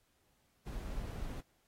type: noise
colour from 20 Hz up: brown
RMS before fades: -41 dBFS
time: 0.66-1.41 s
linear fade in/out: 10 ms
effects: pink hiss -75 dBFS RMS until 1.67 s + AAC 48 kbps